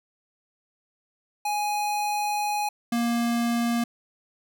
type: tone pair in turn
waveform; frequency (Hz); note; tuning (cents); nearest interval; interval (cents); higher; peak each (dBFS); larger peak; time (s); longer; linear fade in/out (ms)
square; 832 / 235.3; G#5 / A#3; +3 / +16; octave + minor seventh; 2187; first; -25 / -23; second; 1.45-2.69 / 2.92-3.84; first; 5
effects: none